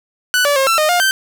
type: tone with pitch steps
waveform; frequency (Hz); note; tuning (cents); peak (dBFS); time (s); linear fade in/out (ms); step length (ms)
sawtooth; 1488 / 576 / 537 / 1341 / 615 / 708 / 1553; F#6 / D5 / C5 / E6 / D#5 / F5 / G6; +9 / -34 / +45 / +29 / -20 / +23 / -17; -8; 0.34-1.11; 0; 110
effects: none